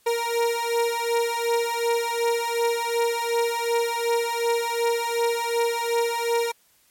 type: beating tone pair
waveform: 30% pulse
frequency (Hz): 466.2 / 468.9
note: A#4 / A#4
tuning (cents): 0 / +10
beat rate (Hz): 2.7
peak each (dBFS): -22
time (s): 0.06-6.52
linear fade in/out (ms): 10
effects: white hiss -61 dBFS RMS until 6.9 s + MP3 64 kbps

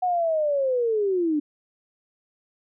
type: linear sweep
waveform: sine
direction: down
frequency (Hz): 740 to 287.6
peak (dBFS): -20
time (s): 0.02-1.4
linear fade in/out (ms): 10
effects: none

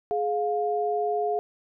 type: tone pair together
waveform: sine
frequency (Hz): 420 / 706.4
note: G#4 / F5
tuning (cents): +19 / +20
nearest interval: major sixth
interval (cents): 901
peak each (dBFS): -26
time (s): 0.11-1.39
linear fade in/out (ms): 0
effects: none

